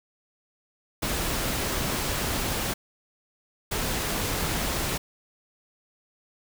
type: noise bursts at uneven times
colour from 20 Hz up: pink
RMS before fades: -28 dBFS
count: 2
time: 1.02-2.74 / 3.71-4.98 s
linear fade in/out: 10 ms
effects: none